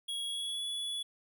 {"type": "tone with pitch glide", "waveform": "square", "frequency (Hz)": [3322, 3408], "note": ["G#7", "G#7"], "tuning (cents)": [0, 44], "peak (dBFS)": -35, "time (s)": [0.08, 1.03], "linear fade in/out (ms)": 10, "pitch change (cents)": 44, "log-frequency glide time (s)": [0.27, 0.66], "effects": []}